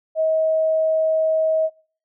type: tone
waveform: sine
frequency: 636 Hz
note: D#5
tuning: 38 cents sharp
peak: -16 dBFS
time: 0.15-1.7 s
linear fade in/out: 50 ms
effects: noise-tail reverb RT60 0.5 s tail -24 dB re dry

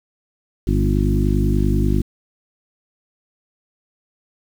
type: harmonic tone with a mistuned harmonic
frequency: 50.2 Hz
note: G1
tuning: 42 cents sharp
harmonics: 1 / 2 / 3 / 4 / 5 / 6 / 7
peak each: -18 / -21 / -23 / -24 / -25 / -26 / -26 dBFS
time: 0.67-2.02 s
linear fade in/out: 5 ms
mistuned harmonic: 5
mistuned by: -22 cents
effects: 7-bit

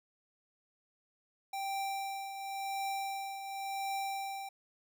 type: tone with tremolo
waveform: square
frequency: 784 Hz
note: G5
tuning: in tune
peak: -34 dBFS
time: 1.53-4.49 s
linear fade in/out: 5 ms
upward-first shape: triangle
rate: 0.93 Hz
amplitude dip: 60%
effects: none

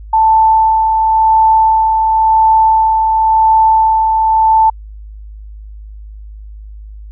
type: tone with tremolo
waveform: sine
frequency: 883 Hz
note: A5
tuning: 6 cents sharp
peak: -5 dBFS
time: 0.13-4.7 s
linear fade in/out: 5 ms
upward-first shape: sine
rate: 0.94 Hz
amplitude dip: 35%
effects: added 52 Hz sine -28 dBFS peak until 7.11 s

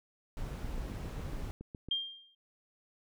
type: noise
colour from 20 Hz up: brown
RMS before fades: -39 dBFS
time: 0.37-1.51 s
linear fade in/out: 0 ms
type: click train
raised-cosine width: 3 ms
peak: -31 dBFS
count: 9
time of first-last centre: 0.78-1.887 s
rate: 7.23 Hz
type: tone with exponential decay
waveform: sine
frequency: 3197 Hz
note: G7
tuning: 33 cents sharp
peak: -27 dBFS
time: 1.91-2.35 s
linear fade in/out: 5 ms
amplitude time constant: 95 ms
effects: none

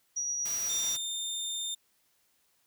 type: tone with tremolo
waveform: sine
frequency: 5780 Hz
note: F#8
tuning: 41 cents flat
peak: -29 dBFS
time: 0.16-0.96 s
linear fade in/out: 10 ms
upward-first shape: triangle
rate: 8.6 Hz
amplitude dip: 25%
type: noise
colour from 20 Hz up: white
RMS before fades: -41 dBFS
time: 0.45-0.97 s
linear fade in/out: 5 ms
type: tone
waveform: 25% pulse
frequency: 3618 Hz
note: A7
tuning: 48 cents sharp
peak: -29 dBFS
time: 0.69-1.75 s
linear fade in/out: 10 ms
effects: white hiss -71 dBFS RMS until 2.66 s

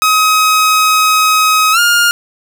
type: tone with pitch glide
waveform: sawtooth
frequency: 1267 to 1414 Hz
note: D#6 to F6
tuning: +31 to +21 cents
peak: -4 dBFS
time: 0.02-2.11 s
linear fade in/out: 0 ms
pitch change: +190 cents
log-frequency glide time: 1.72-1.79 s
effects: none

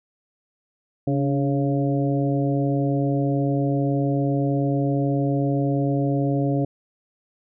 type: harmonic tone with a mistuned harmonic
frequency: 138.3 Hz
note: C#3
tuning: 4 cents flat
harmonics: 1 / 2 / 3 / 4 / 5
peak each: -22 / -23 / -30 / -29 / -32 dBFS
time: 1.07-6.65 s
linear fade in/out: 5 ms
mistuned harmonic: 2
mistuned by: +54 cents
effects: none

